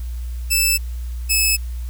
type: tone pair in turn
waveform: 10% pulse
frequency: 2637 / 2595 Hz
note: E7 / E7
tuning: 0 / -28 cents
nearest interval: unison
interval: 28 cents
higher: first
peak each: -6 dBFS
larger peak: neither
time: 0.5-0.78 / 1.29-1.57 s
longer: neither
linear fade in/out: 20 ms
effects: added 60 Hz sine -24 dBFS peak until 1.89 s + white hiss -48 dBFS RMS until 1.89 s